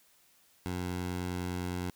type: tone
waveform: 15% pulse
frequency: 89.8 Hz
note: F2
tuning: 49 cents sharp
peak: -27 dBFS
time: 0.66-1.9 s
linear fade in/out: 0 ms
effects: white hiss -65 dBFS RMS until 1.95 s